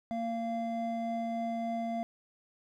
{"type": "tone pair together", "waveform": "triangle", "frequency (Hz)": [230.5, 688.1], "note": ["A#3", "F5"], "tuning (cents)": [-19, -26], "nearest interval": "octave + perfect fifth", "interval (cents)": 1893, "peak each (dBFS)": [-33, -32], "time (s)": [0.11, 2.03], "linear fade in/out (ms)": 0, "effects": []}